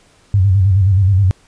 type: tone with vibrato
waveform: sine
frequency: 96.3 Hz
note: G2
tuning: 30 cents flat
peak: -8 dBFS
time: 0.34-1.31 s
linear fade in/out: 0 ms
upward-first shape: square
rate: 9.5 Hz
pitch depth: 79 cents each way
effects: pink hiss -51 dBFS RMS until 1.47 s + resampled to 22050 Hz